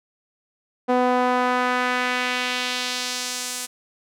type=tone with band-pass filter sweep; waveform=sawtooth; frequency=249.7 Hz; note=B3; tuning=19 cents sharp; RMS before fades=-23 dBFS; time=0.88-3.67 s; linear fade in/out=20 ms; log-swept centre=630 to 8700 Hz; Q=1.2; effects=none